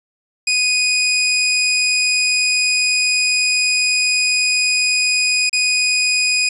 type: tone with dropouts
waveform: 20% pulse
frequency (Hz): 2486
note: D#7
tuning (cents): -2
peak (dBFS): -9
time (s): 0.47-6.49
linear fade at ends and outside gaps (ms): 5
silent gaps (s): 5.495-5.529
effects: resampled to 24000 Hz